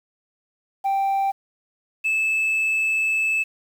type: tone pair in turn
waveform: sine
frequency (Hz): 784 / 2617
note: G5 / E7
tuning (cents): 0 / -13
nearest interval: octave + major sixth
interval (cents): 2087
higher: second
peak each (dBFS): -16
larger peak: neither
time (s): 0.84-1.32 / 2.04-3.44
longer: second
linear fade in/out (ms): 20
effects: tanh soft clip ceiling -18 dBFS + 8-bit